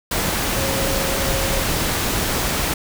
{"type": "tone in noise", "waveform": "sine", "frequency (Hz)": 541, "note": "C#5", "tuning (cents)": -42, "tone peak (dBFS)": -27, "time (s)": [0.56, 1.63], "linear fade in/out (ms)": 5, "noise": "pink", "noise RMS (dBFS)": -21, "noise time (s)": [0.11, 2.74], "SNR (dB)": -9, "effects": []}